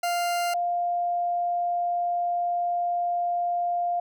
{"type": "tone pair in turn", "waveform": ["40% pulse", "sine"], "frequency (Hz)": [698, 700.5], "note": ["F5", "F5"], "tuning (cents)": [-1, 5], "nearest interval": "unison", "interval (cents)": 6, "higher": "second", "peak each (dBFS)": -23, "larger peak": "neither", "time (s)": [[0.03, 0.54], [0.54, 4]], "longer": "second", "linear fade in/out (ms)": 5, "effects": []}